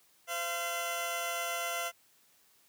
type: tone cluster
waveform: 15% pulse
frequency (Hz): 515 / 684 / 3032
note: C5 / F5 / F#7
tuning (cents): -28 / -36 / +42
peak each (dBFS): -35 / -28 / -34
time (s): 0.27-1.92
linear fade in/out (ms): 50
effects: white hiss -66 dBFS RMS until 2.68 s + high-pass 80 Hz 12 dB/octave